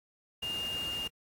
sine tone in noise, 2820 Hz, F7, 16 cents sharp, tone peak -33 dBFS, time 0.42-1.08 s, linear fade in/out 10 ms, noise pink, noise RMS -44 dBFS, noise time 0.42-1.08 s, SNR +8 dB, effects high-pass 60 Hz 12 dB/octave + AAC 64 kbps

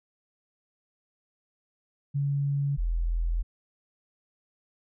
sine tone pair in turn, 141.2 / 41.98 Hz, C#3 / E1, +32 / +32 cents, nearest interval octave + major sixth, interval 2100 cents, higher first, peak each -24 dBFS, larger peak neither, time 2.14-2.77 / 2.77-3.43 s, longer second, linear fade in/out 20 ms, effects none

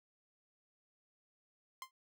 sawtooth tone with exponential decay, 1046.5 Hz, C6, in tune, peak -36 dBFS, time 1.82-1.91 s, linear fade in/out 1 ms, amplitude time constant 18 ms, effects none

